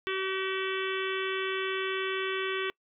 harmonic tone, 381.3 Hz, G4, 48 cents flat, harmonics 1 / 3 / 4 / 5 / 6 / 7 / 8 / 9, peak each -32 / -37 / -38 / -39 / -40 / -40 / -41 / -42 dBFS, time 0.07-2.7 s, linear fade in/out 0 ms, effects noise-tail reverb RT60 0.1 s tail -25 dB re dry

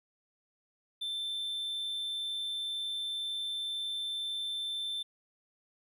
triangle tone, 3549 Hz, A7, 14 cents sharp, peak -32 dBFS, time 1.01-5.03 s, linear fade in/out 10 ms, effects none

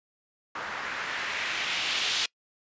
blue noise with low-pass filter sweep, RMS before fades -31 dBFS, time 0.55-2.26 s, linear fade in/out 5 ms, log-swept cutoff 1300 to 3700 Hz, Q 1.6, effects noise-tail reverb RT60 0.1 s tail -25 dB re dry + resampled to 16000 Hz

